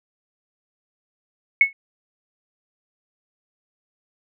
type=tone with exponential decay; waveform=sine; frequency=2200 Hz; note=C#7; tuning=14 cents flat; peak=-6 dBFS; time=1.61-1.73 s; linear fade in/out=2 ms; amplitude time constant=24 ms; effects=none